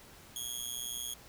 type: tone with amplitude modulation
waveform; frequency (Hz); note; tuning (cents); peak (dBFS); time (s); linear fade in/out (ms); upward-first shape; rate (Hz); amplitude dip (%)
15% pulse; 3300; G#7; -12; -26; 0.36-1.14; 2; sine; 122; 85
effects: pink hiss -55 dBFS RMS until 1.28 s